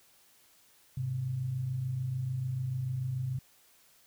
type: tone pair together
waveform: sine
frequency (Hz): 103.18 / 130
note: G#2 / C3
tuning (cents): -11 / -11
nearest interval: major third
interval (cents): 400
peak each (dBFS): -40 / -31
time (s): 0.97-3.39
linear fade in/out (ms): 5
effects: white hiss -63 dBFS RMS until 4.06 s